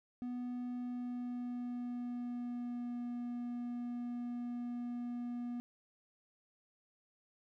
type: tone with pitch glide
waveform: triangle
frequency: 246.1 to 241.6 Hz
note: B3 to B3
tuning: -6 to -38 cents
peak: -36 dBFS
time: 0.22-5.6 s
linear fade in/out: 0 ms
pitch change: -32 cents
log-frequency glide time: 0.76-2.99 s
effects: none